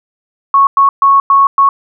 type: tone bursts at uneven times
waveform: sine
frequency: 1104 Hz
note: C#6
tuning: 7 cents flat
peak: -4 dBFS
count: 5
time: 0.54-0.67 / 0.77-0.89 / 1.02-1.2 / 1.3-1.47 / 1.58-1.69 s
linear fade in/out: 2 ms
effects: none